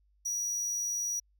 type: tone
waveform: square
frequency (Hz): 5800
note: F#8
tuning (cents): -35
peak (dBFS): -31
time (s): 0.25-1.2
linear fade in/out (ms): 10
effects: added 50 Hz sine -65 dBFS peak until 1.39 s